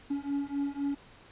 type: beating tone pair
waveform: triangle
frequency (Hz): 280.2 / 284.1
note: C#4 / C#4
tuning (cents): +19 / +43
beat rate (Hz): 3.9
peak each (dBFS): -31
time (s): 0.1-0.95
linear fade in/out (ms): 10
effects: pink hiss -55 dBFS RMS until 1.31 s + resampled to 8000 Hz